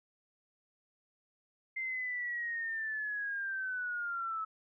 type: linear sweep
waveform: sine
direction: down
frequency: 2092 to 1294 Hz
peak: -34 dBFS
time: 1.76-4.45 s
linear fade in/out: 10 ms
effects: none